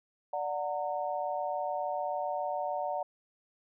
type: chord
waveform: sine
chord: D augmented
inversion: none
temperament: just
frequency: 587.3 / 734.2 / 917.7 Hz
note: D5 / F#5 / A#5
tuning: 0 / -14 / -27 cents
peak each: -35 / -34 / -37 dBFS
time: 0.33-3.03 s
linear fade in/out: 5 ms
effects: none